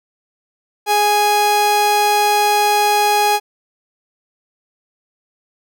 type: tone pair together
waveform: 45% pulse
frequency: 415 / 830 Hz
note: G#4 / G#5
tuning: -1 / -1 cents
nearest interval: octave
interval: 1200 cents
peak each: -20 / -13 dBFS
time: 0.86-3.4 s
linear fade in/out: 50 ms
effects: none